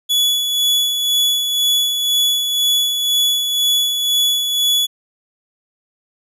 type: tone with tremolo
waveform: 40% pulse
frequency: 3407 Hz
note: G#7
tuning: 44 cents sharp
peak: -11 dBFS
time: 0.09-4.87 s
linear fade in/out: 20 ms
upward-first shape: sine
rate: 2 Hz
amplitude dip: 45%
effects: none